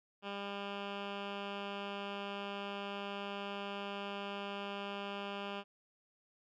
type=tone with low-pass filter; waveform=10% pulse; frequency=200.4 Hz; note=G3; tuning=38 cents sharp; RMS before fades=-42 dBFS; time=0.22-5.64 s; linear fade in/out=50 ms; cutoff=2800 Hz; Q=2.2; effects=none